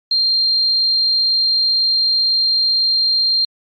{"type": "tone", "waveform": "sine", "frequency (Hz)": 4186, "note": "C8", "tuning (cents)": 0, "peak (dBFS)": -10, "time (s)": [0.11, 3.45], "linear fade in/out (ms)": 5, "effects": ["tanh soft clip ceiling -11 dBFS", "MP3 32 kbps"]}